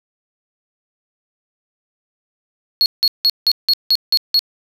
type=tone bursts; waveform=triangle; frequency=4331 Hz; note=C#8; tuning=41 cents flat; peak=-9 dBFS; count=8; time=2.81-4.392 s; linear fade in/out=0 ms; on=49 ms; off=170 ms; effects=none